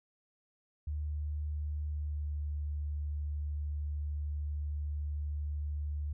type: tone with pitch glide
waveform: sine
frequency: 74.8 to 73.9 Hz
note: D2 to D2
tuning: +32 to +11 cents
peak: -33 dBFS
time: 0.87-6.13 s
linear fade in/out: 5 ms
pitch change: -21 cents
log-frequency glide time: 1.88-2.35 s
effects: none